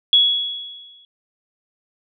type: tone with exponential decay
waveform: sine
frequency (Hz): 3359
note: G#7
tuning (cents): +19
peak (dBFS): -8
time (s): 0.13-1.05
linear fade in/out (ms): 1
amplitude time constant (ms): 200
effects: none